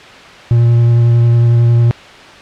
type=tone with vibrato; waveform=triangle; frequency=118 Hz; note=A#2; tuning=22 cents sharp; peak=-4 dBFS; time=0.51-1.91 s; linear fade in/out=0 ms; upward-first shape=square; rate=11 Hz; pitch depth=8 cents each way; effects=white hiss -34 dBFS RMS until 2.41 s + low-pass 3000 Hz 12 dB/octave